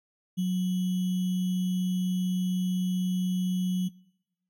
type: tone with sample-and-hold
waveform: sine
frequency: 182.9 Hz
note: F#3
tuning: 20 cents flat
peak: -24 dBFS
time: 0.37-3.89 s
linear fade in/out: 20 ms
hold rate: 3150 Hz
effects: noise-tail reverb RT60 0.9 s tail -23 dB re dry + AAC 64 kbps